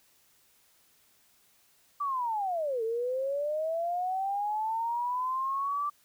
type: linear two-way sweep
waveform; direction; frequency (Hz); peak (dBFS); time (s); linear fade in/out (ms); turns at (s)
sine; down then up; 1174.7 to 440.3 to 1174.7; -28; 2-5.9; 10; 2.83
effects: white hiss -65 dBFS RMS until 6.04 s